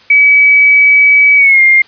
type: tone with pitch glide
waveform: sine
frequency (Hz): 2282 to 2117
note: C#7 to C7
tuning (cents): +50 to +20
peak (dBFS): -3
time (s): 0.1-1.82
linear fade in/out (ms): 5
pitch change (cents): -130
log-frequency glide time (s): 1.36-1.61
effects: white hiss -42 dBFS RMS until 1.87 s + resampled to 11025 Hz